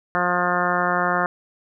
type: harmonic tone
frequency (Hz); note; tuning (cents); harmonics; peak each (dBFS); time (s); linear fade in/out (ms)
177.7; F3; +30; 1 / 2 / 3 / 4 / 5 / 6 / 7 / 8 / 9 / 10; -29 / -30 / -28 / -25 / -31 / -26 / -26 / -26 / -31 / -29; 0.15-1.26; 0
effects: none